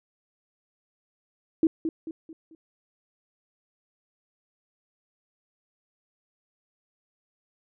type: tone with echo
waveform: sine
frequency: 322.5 Hz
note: E4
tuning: 38 cents flat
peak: -16 dBFS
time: 1.63-1.67 s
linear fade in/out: 2 ms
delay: 220 ms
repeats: 4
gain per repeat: -8 dB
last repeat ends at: 2.55 s
effects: none